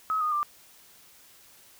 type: tone with pitch steps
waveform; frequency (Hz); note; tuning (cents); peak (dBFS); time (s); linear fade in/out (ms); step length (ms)
sine; 1278 / 1230.9 / 1185.5; D#6 / D#6 / D6; +46 / -19 / +16; -24; 0.1-0.43; 0; 110
effects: white hiss -55 dBFS RMS until 1.79 s